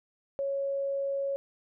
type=tone; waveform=sine; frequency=553 Hz; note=C#5; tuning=4 cents flat; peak=-28 dBFS; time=0.39-1.36 s; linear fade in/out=0 ms; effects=none